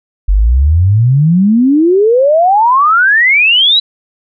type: exponential sweep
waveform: sine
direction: up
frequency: 45.13 to 4000 Hz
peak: -5 dBFS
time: 0.28-3.8 s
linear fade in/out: 10 ms
effects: none